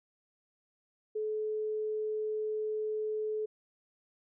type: tone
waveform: sine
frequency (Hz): 430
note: A4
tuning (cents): -40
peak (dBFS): -31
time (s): 1.15-3.46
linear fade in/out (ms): 10
effects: none